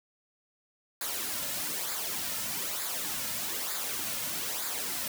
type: noise with flanger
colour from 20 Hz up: white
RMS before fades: -34 dBFS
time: 1.01-5.08 s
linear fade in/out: 2 ms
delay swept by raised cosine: 0.34 to 2.64 ms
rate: 1.1 Hz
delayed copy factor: -0.6
effects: none